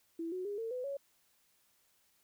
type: tone with pitch steps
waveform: sine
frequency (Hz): 331.4 / 367.7 / 408 / 452.7 / 502.3 / 557.3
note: E4 / F#4 / G#4 / A4 / B4 / C#5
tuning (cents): +9 / -11 / -31 / +49 / +29 / +9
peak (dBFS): -36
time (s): 0.19-0.97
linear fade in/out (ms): 5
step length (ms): 130
effects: white hiss -72 dBFS RMS until 2.23 s